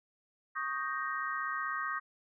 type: chord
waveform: sine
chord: Eb dominant seventh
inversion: third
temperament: equal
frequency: 1108.7 / 1244.5 / 1568 / 1864.7 Hz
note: Db6 / Eb6 / G6 / Bb6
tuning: 0 / 0 / 0 / 0 cents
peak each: -39 / -37 / -39 / -39 dBFS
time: 0.55-2 s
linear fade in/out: 20 ms
effects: none